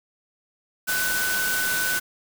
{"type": "tone in noise", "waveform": "sine", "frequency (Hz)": 1500, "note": "F#6", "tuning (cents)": 23, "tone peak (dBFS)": -24, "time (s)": [0.87, 2], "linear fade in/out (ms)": 20, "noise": "white", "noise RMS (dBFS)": -27, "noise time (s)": [0.87, 2], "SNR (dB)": 0, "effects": []}